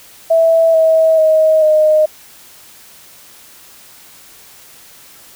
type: tone with pitch steps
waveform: sine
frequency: 656 / 642.9 / 630 / 617.4 Hz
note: E5 / E5 / D#5 / D#5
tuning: -9 / -43 / +21 / -14 cents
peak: -7 dBFS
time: 0.3-2.06 s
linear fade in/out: 10 ms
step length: 440 ms
effects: white hiss -41 dBFS RMS until 5.35 s